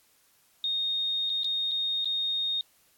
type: tone with dropouts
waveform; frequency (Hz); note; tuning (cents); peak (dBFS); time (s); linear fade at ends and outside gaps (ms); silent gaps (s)
sine; 3700; A#7; -14; -26; 0.64-2.61; 1; 1.296-1.3 / 1.434-1.443 / 1.712-1.716 / 2.046-2.056
effects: white hiss -64 dBFS RMS until 2.97 s + AAC 64 kbps